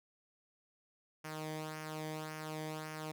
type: tone with flanger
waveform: sawtooth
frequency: 155.56 Hz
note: D#3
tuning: in tune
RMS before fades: -43 dBFS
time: 1.24-3.12 s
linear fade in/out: 10 ms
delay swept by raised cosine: 0.25 to 0.75 ms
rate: 1.8 Hz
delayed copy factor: -0.65
effects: none